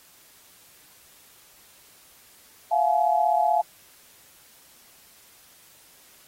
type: tone cluster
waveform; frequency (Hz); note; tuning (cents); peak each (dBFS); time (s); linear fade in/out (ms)
sine; 683 / 719 / 849; F5 / F#5 / G#5; -39 / -50 / +38; -23; 2.71-3.62; 10
effects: white hiss -54 dBFS RMS until 6.27 s + AAC 48 kbps